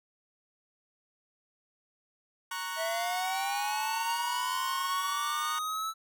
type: chord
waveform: sawtooth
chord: F# major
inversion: first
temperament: equal with one note detuned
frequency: 929.1 / 1108.7 / 1480 Hz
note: A#5 / C#6 / F#6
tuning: -6 / 0 / 0 cents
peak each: -35 dBFS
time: 2.51-5.59 s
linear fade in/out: 5 ms
type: linear sweep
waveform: square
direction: up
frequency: 642 to 1318.5 Hz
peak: -32 dBFS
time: 2.76-5.94 s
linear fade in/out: 50 ms
effects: none